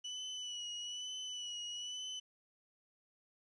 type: tone with vibrato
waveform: 35% pulse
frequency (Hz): 2960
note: F#7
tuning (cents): 0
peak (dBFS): -39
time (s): 0.04-2.2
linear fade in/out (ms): 10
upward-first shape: sine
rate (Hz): 1.1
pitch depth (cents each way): 38
effects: resampled to 22050 Hz + 12-bit